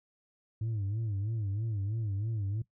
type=tone with vibrato; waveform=sine; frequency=105.6 Hz; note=G#2; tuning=29 cents sharp; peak=-28 dBFS; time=0.61-2.62 s; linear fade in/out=5 ms; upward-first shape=sine; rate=3.1 Hz; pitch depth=140 cents each way; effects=noise-tail reverb RT60 0.1 s tail -19 dB re dry + tanh soft clip ceiling -29 dBFS